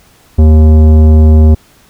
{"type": "tone with tanh clipping", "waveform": "triangle", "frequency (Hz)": 77.78, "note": "D#2", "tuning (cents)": 0, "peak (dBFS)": -3, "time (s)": [0.38, 1.55], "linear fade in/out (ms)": 10, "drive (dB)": 18, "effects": ["pink hiss -45 dBFS RMS until 1.89 s"]}